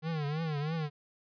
square tone with vibrato, 153.8 Hz, D#3, 20 cents flat, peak -32 dBFS, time 0.02-0.9 s, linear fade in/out 50 ms, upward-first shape triangle, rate 3.1 Hz, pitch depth 150 cents each way, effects resampled to 11025 Hz

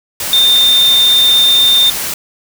sine tone in noise, 3616 Hz, A7, 47 cents sharp, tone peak -6 dBFS, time 0.33-1.9 s, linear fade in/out 2 ms, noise white, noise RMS -19 dBFS, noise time 0.2-2.14 s, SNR +10 dB, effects none

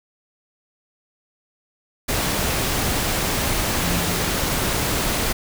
sine tone in noise, 171.7 Hz, F3, 29 cents flat, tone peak -26 dBFS, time 3.83-4.18 s, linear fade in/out 10 ms, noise pink, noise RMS -22 dBFS, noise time 2.08-5.33 s, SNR -7 dB, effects none

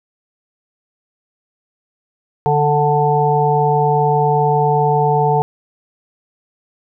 harmonic tone, 147.5 Hz, D3, 8 cents sharp, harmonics 1 / 3 / 5 / 6, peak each -17 / -17 / -17 / -17 dBFS, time 2.46-5.42 s, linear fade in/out 0 ms, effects none

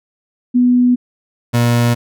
sine / 30% pulse tone pair in turn, 246.9 / 119.18 Hz, B3 / A#2, 0 / +39 cents, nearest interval octave + minor second, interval 1261 cents, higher first, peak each -8 dBFS, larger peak neither, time 0.54-0.96 / 1.53-1.95 s, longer neither, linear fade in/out 20 ms, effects none

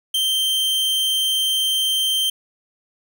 45% pulse tone, 3136 Hz, G7, in tune, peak -17 dBFS, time 0.14-2.3 s, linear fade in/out 5 ms, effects none

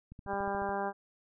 click train, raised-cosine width 5 ms, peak -35 dBFS, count 9, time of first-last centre 0.12-0.691 s, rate 14 Hz
harmonic tone, 198.9 Hz, G3, 25 cents sharp, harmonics 1 / 2 / 3 / 4 / 5 / 6 / 7 / 8, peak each -41 / -38 / -39 / -35 / -40 / -45 / -46 / -43 dBFS, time 0.26-0.93 s, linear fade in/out 50 ms
effects none

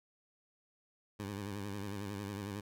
15% pulse tone with vibrato, 100.8 Hz, G2, 49 cents sharp, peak -33 dBFS, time 1.19-2.61 s, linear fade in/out 10 ms, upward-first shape sine, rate 11 Hz, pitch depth 73 cents each way, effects none

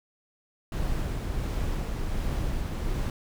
brown noise with tremolo, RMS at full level -28 dBFS, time 0.72-3.1 s, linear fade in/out 2 ms, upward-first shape sine, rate 1.4 Hz, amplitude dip 25%, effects none

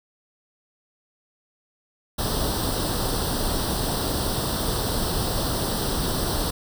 pink noise with comb filter, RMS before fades -25 dBFS, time 2.18-6.51 s, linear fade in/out 10 ms, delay 0.22 ms, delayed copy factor +0.8, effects none

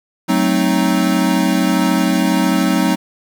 square chord, F# diminished seventh, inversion none, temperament equal with one note detuned, 187.04 / 220 / 261.6 / 311.1 Hz, F#3 / A3 / C4 / Eb4, +19 / 0 / 0 / 0 cents, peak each -18 / -21 / -19 / -19 dBFS, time 0.28-2.96 s, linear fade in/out 20 ms, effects 7-bit

